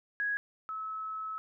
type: tone pair in turn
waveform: sine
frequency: 1661.2 / 1295.5 Hz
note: G#6 / E6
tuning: 0 / -30 cents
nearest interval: major third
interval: 430 cents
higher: first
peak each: -29 / -35 dBFS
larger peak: first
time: 0.2-0.37 / 0.69-1.38 s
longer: second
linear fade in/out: 0 ms
effects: none